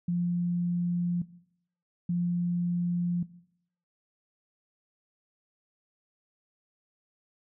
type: tone pair in turn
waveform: sine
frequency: 174.7 / 174.7 Hz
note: F3 / F3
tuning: +1 / +1 cents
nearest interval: unison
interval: 0 cents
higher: neither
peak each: -25 dBFS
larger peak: neither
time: 0.08-1.22 / 2.09-3.23 s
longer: neither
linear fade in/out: 5 ms
effects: noise-tail reverb RT60 0.7 s tail -18 dB re dry